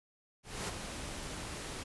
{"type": "noise with ADSR envelope", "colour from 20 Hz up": "pink", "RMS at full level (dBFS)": -36, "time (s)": [0.43, 1.84], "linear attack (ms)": 250, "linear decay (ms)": 24, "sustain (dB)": -6, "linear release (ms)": 18, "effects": ["resampled to 24000 Hz"]}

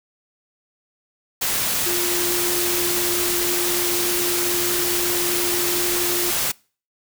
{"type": "tone in noise", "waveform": "sine", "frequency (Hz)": 351.5, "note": "F4", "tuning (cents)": 11, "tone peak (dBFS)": -25, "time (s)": [1.86, 6.31], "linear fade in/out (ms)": 10, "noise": "white", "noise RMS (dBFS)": -22, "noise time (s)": [1.41, 6.52], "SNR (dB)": -6, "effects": ["noise-tail reverb RT60 0.4 s tail -25 dB re dry"]}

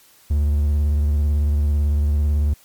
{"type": "tone with vibrato", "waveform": "triangle", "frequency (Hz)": 73.42, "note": "D2", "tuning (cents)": 0, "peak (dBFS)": -13, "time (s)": [0.3, 2.54], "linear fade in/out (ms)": 10, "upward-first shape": "triangle", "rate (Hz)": 18, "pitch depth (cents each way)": 64, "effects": ["white hiss -52 dBFS RMS until 2.64 s", "MP3 96 kbps"]}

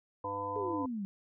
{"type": "harmonic tone", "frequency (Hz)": 100.4, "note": "G2", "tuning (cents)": 42, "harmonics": [1, 3, 5, 7, 9, 10], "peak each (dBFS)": [-47, -46, -40, -48, -41, -37], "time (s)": [0.24, 0.86], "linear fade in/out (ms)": 5}
{"type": "exponential sweep", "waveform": "sine", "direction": "down", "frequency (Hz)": [435.5, 189.4], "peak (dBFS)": -34, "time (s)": [0.56, 1.05], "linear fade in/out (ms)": 0}
{"effects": []}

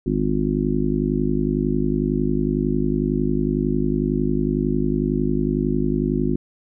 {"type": "harmonic tone", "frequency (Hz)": 51, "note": "G#1", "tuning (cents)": -31, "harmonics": [1, 3, 4, 5, 6, 7], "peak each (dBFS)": [-27, -25, -26, -23, -28, -25], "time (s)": [0.06, 6.36], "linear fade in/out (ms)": 5, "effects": []}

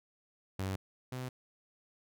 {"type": "tone pair in turn", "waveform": "sawtooth", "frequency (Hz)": [95.5, 127.48], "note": ["G2", "C3"], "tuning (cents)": [-45, -45], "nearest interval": "perfect fourth", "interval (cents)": 500, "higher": "second", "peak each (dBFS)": [-30, -34], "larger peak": "first", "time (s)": [[0.59, 0.76], [1.12, 1.29]], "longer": "neither", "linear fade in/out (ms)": 5, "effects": []}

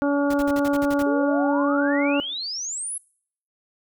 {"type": "harmonic tone", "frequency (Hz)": 284.6, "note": "C#4", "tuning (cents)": 46, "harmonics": [1, 2, 3, 4, 5], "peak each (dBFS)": [-20, -24, -31, -34, -31], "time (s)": [0.02, 2.2], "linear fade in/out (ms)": 0}
{"type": "noise bursts", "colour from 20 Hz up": "pink", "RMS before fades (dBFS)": -35, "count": 9, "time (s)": [0.3, 1.027], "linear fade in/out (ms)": 5, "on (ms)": 39, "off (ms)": 47}
{"type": "exponential sweep", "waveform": "sine", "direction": "up", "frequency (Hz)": [399.3, 11175], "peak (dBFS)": -27, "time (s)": [1.06, 2.98], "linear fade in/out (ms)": 5}
{"effects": ["noise-tail reverb RT60 0.6 s tail -24 dB re dry"]}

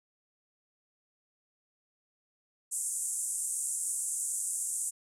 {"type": "band-pass noise", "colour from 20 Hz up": "pink", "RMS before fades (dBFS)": -34, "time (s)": [2.71, 4.91], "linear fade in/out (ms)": 20, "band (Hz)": [7600, 9900], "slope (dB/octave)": 48, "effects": []}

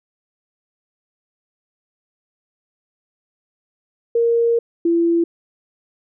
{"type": "tone pair in turn", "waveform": "sine", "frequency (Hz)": [466.2, 337.5], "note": ["A#4", "E4"], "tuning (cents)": [0, 41], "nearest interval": "tritone", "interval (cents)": 559, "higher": "first", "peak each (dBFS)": -13, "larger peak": "neither", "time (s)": [[4.15, 4.59], [4.85, 5.24]], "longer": "first", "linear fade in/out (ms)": 5, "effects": []}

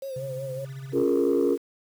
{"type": "tone with vibrato", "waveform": "sine", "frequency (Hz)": 530, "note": "C5", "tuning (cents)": 22, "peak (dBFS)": -31, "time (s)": [0.02, 0.65], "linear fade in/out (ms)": 5, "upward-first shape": "sine", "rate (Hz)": 5.4, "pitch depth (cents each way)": 56}
{"type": "tone with tremolo", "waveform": "triangle", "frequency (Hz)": 134.6, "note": "C3", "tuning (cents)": 49, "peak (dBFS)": -31, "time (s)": [0.16, 1.03], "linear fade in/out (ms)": 5, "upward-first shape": "sine", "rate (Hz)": 15, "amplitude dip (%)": 40}
{"type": "chord", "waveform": "sine", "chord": "Bb minor seventh", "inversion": "first", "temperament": "equal with one note detuned", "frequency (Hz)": [277.2, 352.3, 415.3, 466.2], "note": ["Db4", "F4", "Ab4", "Bb4"], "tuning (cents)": [0, 15, 0, 0], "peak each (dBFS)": -24, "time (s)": [0.92, 1.58], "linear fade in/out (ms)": 50}
{"effects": ["tanh soft clip ceiling -14 dBFS", "8-bit"]}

